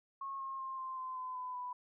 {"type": "tone with pitch steps", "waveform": "sine", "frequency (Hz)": [1089, 1074.6, 1060.4, 1046.5, 1032.6, 1019, 1005.6, 992.3], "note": ["C#6", "C6", "C6", "C6", "C6", "C6", "B5", "B5"], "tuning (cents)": [-31, 46, 23, 0, -23, -46, 31, 8], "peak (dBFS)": -39, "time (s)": [0.21, 1.73], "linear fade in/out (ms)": 5, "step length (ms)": 190, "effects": []}